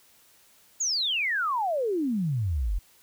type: exponential sweep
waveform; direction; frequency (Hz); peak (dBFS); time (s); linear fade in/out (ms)
sine; down; 6990 to 41.75; -24; 0.8-2.79; 10
effects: white hiss -59 dBFS RMS until 3.02 s